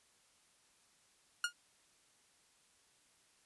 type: tone with exponential decay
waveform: sawtooth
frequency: 1426 Hz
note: F6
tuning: 36 cents sharp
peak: -25 dBFS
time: 1.44-1.53 s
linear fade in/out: 2 ms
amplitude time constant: 19 ms
effects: white hiss -70 dBFS RMS until 3.45 s + resampled to 24000 Hz